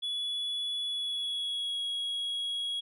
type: tone with pitch glide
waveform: sine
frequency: 3408 to 3319 Hz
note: G#7 to G#7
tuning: +44 to -2 cents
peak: -28 dBFS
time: 0.02-2.81 s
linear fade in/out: 20 ms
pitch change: -46 cents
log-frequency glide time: 0.84-1.81 s
effects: tanh soft clip ceiling -30 dBFS